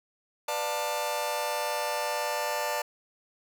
sawtooth chord, B half-diminished seventh, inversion none, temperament just, 493.9 / 592.7 / 711.2 / 889 Hz, B4 / D5 / F5 / A5, 0 / +16 / +31 / +18 cents, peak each -34 / -28 / -34 / -28 dBFS, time 0.48-2.82 s, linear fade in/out 5 ms, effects none

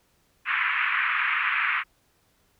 white band-pass noise, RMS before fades -25 dBFS, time 0.45-1.84 s, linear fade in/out 50 ms, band 1100 to 2500 Hz, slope 48 dB/octave, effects pink hiss -66 dBFS RMS until 2.59 s

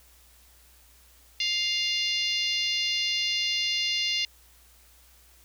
harmonic tone, 701 Hz, F5, 6 cents sharp, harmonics 3 / 4 / 5 / 6 / 7 / 8 / 9, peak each -33 / -29 / -32 / -32 / -32 / -42 / -43 dBFS, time 1.4-4.25 s, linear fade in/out 2 ms, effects added 60 Hz sine -58 dBFS peak until 5.44 s + white hiss -58 dBFS RMS until 5.44 s

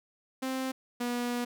sawtooth tone pair in turn, 261.9 / 242.4 Hz, C4 / B3, +2 / -32 cents, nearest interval minor second, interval 134 cents, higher first, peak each -27 / -26 dBFS, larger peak second, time 0.42-0.72 / 1-1.45 s, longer second, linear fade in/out 10 ms, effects none

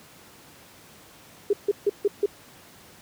sine tone bursts, 407 Hz, G#4, 35 cents flat, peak -17 dBFS, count 5, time 1.5-2.26 s, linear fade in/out 5 ms, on 32 ms, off 150 ms, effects pink hiss -50 dBFS RMS until 3.01 s + high-pass 100 Hz 12 dB/octave

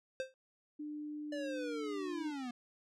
square tone with exponential decay, 523.3 Hz, C5, in tune, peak -33 dBFS, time 0.2-0.34 s, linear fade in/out 0 ms, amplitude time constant 30 ms
sine tone with pitch glide, 299.1 to 297 Hz, D4 to D4, +32 to +20 cents, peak -40 dBFS, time 0.79-2.31 s, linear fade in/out 10 ms, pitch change -12 cents, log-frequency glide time 1.19-1.73 s
square linear sweep, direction down, 587 to 237.3 Hz, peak -40 dBFS, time 1.32-2.51 s, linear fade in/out 5 ms
effects low-pass 6000 Hz 12 dB/octave

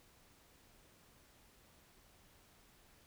silence, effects pink hiss -66 dBFS RMS until 3.06 s

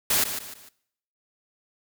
white noise with echo, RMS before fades -22 dBFS, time 0.1-0.24 s, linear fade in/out 5 ms, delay 150 ms, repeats 3, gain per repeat -9 dB, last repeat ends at 0.69 s, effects noise-tail reverb RT60 0.7 s tail -20 dB re dry

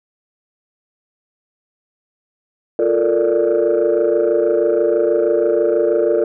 sine chord, Bb major seventh, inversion second, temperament equal, 349.2 / 440 / 466.2 / 587.3 Hz, F4 / A4 / Bb4 / D5, 0 / 0 / 0 / 0 cents, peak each -17 dBFS, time 2.79-6.24 s, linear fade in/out 2 ms, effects tanh soft clip ceiling -7 dBFS

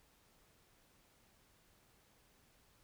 silence, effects pink hiss -70 dBFS RMS until 2.83 s

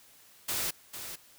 white noise with echo, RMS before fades -32 dBFS, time 0.48-0.71 s, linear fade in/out 10 ms, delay 450 ms, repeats 1, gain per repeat -9 dB, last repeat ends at 1.16 s, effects white hiss -58 dBFS RMS until 1.38 s

